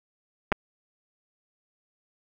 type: clicks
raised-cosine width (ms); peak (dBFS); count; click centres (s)
0.5; -8; 2; 0.519 / 0.524
effects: none